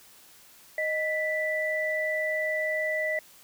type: tone pair together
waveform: sine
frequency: 622.3 / 1975.7 Hz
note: D#5 / B6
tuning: 0 / 0 cents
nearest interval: octave + minor sixth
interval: 2000 cents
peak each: -29 / -28 dBFS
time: 0.78-3.19 s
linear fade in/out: 2 ms
effects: white hiss -54 dBFS RMS until 3.43 s